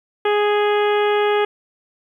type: harmonic tone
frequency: 415.3 Hz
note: G#4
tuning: in tune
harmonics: 1 / 2 / 3 / 4 / 5 / 6 / 7 / 8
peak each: -16 / -22 / -26 / -28 / -30 / -32 / -33 / -34 dBFS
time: 0.25-1.45 s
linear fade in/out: 5 ms
effects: 9-bit